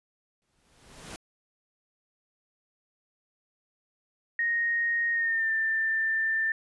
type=noise with exponential growth; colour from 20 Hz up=pink; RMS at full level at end=-39 dBFS; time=0.42-1.16 s; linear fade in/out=0 ms; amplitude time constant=160 ms
type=tone with pitch glide; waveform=sine; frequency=1864.7 to 1784.6 Hz; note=A#6 to A6; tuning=0 to +24 cents; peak=-24 dBFS; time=4.39-6.52 s; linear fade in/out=2 ms; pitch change=-76 cents; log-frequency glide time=5.12-5.52 s
effects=resampled to 24000 Hz